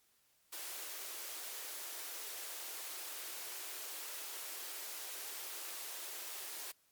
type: high-pass noise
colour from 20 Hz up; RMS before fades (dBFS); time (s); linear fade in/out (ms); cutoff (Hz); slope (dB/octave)
white; -45; 0.52-6.72; 10; 320; 48
effects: white hiss -73 dBFS RMS until 6.91 s + MP3 96 kbps